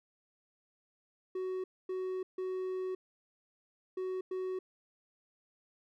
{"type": "tone bursts at uneven times", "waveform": "triangle", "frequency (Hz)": 372.6, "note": "F#4", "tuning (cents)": 12, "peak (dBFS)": -32, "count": 5, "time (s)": [[1.35, 1.64], [1.89, 2.23], [2.38, 2.95], [3.97, 4.21], [4.31, 4.59]], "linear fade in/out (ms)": 5, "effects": []}